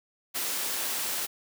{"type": "high-pass noise", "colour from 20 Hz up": "white", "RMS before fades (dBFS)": -31, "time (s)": [0.34, 1.27], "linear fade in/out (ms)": 20, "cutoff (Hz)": 230, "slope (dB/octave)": 12, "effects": []}